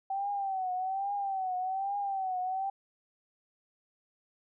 sine tone with vibrato, 770 Hz, G5, 31 cents flat, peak -30 dBFS, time 0.1-2.7 s, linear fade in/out 5 ms, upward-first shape triangle, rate 1.2 Hz, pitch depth 100 cents each way, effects none

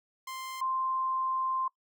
sawtooth / sine tone pair in turn, 1046.5 / 1046.5 Hz, C6 / C6, 0 / 0 cents, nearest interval unison, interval 0 cents, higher neither, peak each -34 / -28 dBFS, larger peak second, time 0.27-0.61 / 0.61-1.68 s, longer second, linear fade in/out 5 ms, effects noise-tail reverb RT60 0.1 s tail -22 dB re dry

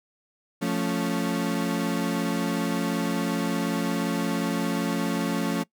35% pulse chord, F augmented, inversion none, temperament equal, 174.61 / 220 / 277.2 Hz, F3 / A3 / C#4, 0 / 0 / 0 cents, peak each -27 dBFS, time 0.61-5.64 s, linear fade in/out 20 ms, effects noise-tail reverb RT60 0.1 s tail -22 dB re dry

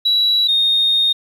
sine tone pair in turn, 3913 / 3693 Hz, B7 / A#7, -17 / -17 cents, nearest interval minor second, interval 100 cents, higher first, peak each -11 dBFS, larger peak neither, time 0.05-0.48 / 0.48-1.13 s, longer second, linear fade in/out 10 ms, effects tanh soft clip ceiling -8 dBFS + 8-bit

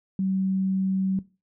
sine tone, 190.6 Hz, G3, 48 cents flat, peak -22 dBFS, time 0.19-1.19 s, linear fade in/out 2 ms, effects noise-tail reverb RT60 0.3 s tail -18 dB re dry

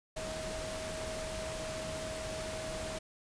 sine tone in noise, 634 Hz, D#5, 32 cents sharp, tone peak -40 dBFS, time 0.16-2.99 s, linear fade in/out 10 ms, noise pink, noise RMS -41 dBFS, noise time 0.16-2.99 s, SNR -2 dB, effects resampled to 22050 Hz

